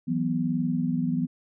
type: chord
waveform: sine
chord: E suspended second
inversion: none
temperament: just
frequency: 164.81 / 185.42 / 247.2 Hz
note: E3 / F#3 / B3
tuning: 0 / +4 / +2 cents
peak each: -28 / -30 / -26 dBFS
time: 0.07-1.27 s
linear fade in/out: 20 ms
effects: none